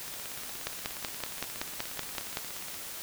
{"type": "two click trains", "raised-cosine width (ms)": 0.2, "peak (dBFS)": [-14, -24], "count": [10, 46], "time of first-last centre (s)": [[0.67, 2.371], [0.08, 2.743]], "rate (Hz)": [5.29, 16.9], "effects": ["white hiss -41 dBFS RMS until 3.02 s"]}